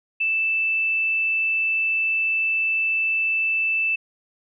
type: tone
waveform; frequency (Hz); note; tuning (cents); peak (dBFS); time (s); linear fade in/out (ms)
sine; 2643; E7; +4; -19; 0.2-3.96; 10
effects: none